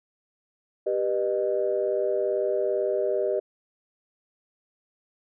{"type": "chord", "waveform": "sine", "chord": "G augmented", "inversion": "none", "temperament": "just", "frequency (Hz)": [392, 490, 612.5], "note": ["G4", "B4", "D#5"], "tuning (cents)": [0, -14, -27], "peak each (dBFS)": [-26, -28, -26], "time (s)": [0.86, 3.4], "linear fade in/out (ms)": 10, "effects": ["tanh soft clip ceiling -13 dBFS"]}